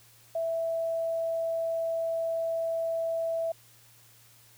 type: tone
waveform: sine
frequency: 659.3 Hz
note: E5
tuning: in tune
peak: -27 dBFS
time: 0.35-3.52 s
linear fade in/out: 5 ms
effects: added 116 Hz sine -62 dBFS peak until 4.57 s + white hiss -58 dBFS RMS until 4.57 s